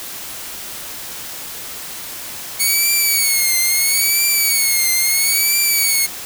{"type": "tone with vibrato", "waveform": "5% pulse", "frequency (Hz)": 2217, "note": "C#7", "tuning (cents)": 0, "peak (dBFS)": -4, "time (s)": [2.59, 6.07], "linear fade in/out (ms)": 20, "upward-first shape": "triangle", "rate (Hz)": 0.75, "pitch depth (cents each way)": 110, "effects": ["white hiss -30 dBFS RMS until 6.25 s"]}